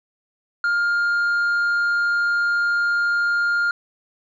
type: tone with tanh clipping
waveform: sine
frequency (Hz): 1407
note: F6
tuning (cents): +12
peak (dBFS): -18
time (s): 0.64-3.71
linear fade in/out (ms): 2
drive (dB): 3
effects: none